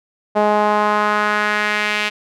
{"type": "tone with band-pass filter sweep", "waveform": "sawtooth", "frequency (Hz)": 209.7, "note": "G#3", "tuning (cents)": 17, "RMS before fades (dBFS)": -17, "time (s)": [0.35, 2.1], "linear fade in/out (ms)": 20, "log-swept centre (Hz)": [710, 2600], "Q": 2, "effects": []}